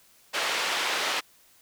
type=band-pass noise; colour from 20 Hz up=white; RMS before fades=-28 dBFS; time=0.33-1.21 s; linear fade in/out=20 ms; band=460 to 3400 Hz; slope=12 dB/octave; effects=white hiss -59 dBFS RMS until 1.61 s